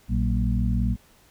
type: harmonic tone with a mistuned harmonic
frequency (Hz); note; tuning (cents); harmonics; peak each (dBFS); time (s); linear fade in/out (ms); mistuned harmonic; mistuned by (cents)
58.27; A#1; 0; 1 / 2 / 3 / 4; -23 / -26 / -28 / -29; 0.08-0.97; 50; 3; +130
effects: pink hiss -57 dBFS RMS until 1.3 s